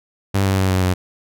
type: tone with pitch steps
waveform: sawtooth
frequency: 98 / 96.37 / 94.77 / 93.2 / 91.65 Hz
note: G2 / G2 / F#2 / F#2 / F#2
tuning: 0 / -29 / +42 / +13 / -16 cents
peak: -11 dBFS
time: 0.34-0.94 s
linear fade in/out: 10 ms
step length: 120 ms
effects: none